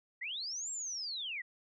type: linear two-way sweep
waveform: sine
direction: up then down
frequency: 1858 to 7600 to 1858 Hz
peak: -37 dBFS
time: 0.21-1.42 s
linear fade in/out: 10 ms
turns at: 0.71 s
effects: none